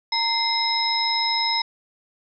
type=tone cluster; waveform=sine; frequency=919 / 2083 / 3837 / 5150 Hz; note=A#5 / C7 / A#7 / E8; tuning=-25 / -8 / +49 / -41 cents; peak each=-25 / -28 / -27 / -23 dBFS; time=0.12-1.62 s; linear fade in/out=5 ms; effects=none